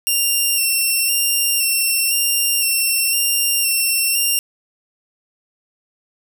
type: tone with vibrato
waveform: 5% pulse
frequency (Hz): 2749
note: F7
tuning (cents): -28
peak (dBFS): -7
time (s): 0.07-4.39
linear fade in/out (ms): 0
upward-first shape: square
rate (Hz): 0.98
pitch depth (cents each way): 24
effects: none